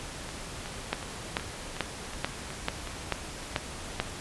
two click trains, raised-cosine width 0.3 ms, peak -22 / -10 dBFS, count 8 / 8, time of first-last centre 0.29-2.873 / 0.93-4 s, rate 2.71 / 2.28 Hz, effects pink hiss -40 dBFS RMS until 4.2 s + resampled to 24000 Hz

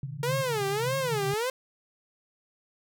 pink band-pass noise, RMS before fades -35 dBFS, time 0.03-1.34 s, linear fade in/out 2 ms, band 130 to 150 Hz, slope 96 dB/octave
sawtooth tone with vibrato, 460.7 Hz, A#4, 20 cents flat, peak -23 dBFS, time 0.23-1.5 s, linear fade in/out 2 ms, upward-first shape sine, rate 1.7 Hz, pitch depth 280 cents each way
effects none

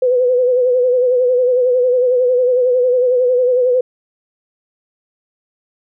sine tone with vibrato, 500 Hz, B4, 21 cents sharp, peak -10 dBFS, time 0.02-3.81 s, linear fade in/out 5 ms, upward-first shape sine, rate 11 Hz, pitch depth 50 cents each way, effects none

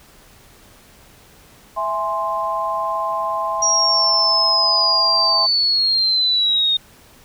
sine chord, E augmented, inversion none, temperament equal, 659.3 / 830.6 / 1046.5 Hz, E5 / G#5 / B#5, 0 / 0 / 0 cents, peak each -25 / -26 / -21 dBFS, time 1.76-5.47 s, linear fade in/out 20 ms
sine linear sweep, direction down, 5700 to 3683 Hz, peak -14 dBFS, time 3.62-6.77 s, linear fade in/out 5 ms
effects pink hiss -48 dBFS RMS until 7.24 s

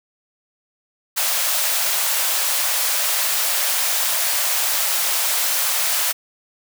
white high-pass noise, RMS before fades -20 dBFS, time 1.16-6.13 s, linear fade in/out 20 ms, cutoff 530 Hz, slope 48 dB/octave, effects none

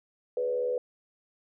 sine tone with frequency modulation, 494.8 Hz, B4, 3 cents sharp, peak -26 dBFS, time 0.37-0.78 s, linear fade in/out 2 ms, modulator 76.1 Hz, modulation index 0.61, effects none

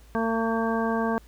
harmonic tone, 226.5 Hz, A#3, 50 cents flat, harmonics 1 / 2 / 3 / 4 / 5 / 7, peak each -26 / -29 / -31 / -32 / -33 / -34 dBFS, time 0.15-1.18 s, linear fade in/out 0 ms, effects added 55 Hz sine -49 dBFS peak until 1.27 s + pink hiss -58 dBFS RMS until 1.27 s

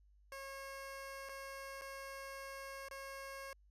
15% pulse tone with dropouts, 544 Hz, C#5, 33 cents flat, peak -40 dBFS, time 0.32-3.53 s, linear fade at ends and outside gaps 1 ms, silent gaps 1.289-1.293 / 1.812-1.818 / 2.885-2.911 s, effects added 50 Hz sine -64 dBFS peak until 3.7 s + resampled to 32000 Hz

